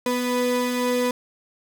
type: tone pair together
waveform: 35% pulse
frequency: 246.9 / 495.8 Hz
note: B3 / B4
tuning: 0 / +7 cents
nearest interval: octave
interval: 1207 cents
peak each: -22 dBFS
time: 0.06-1.11 s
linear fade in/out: 2 ms
effects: none